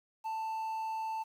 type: tone with quantisation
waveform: triangle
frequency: 885 Hz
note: A5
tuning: 10 cents sharp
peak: -32 dBFS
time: 0.24-1.24 s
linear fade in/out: 20 ms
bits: 10
effects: none